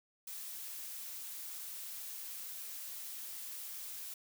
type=noise; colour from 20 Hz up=blue; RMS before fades=-45 dBFS; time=0.27-4.14 s; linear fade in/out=5 ms; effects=none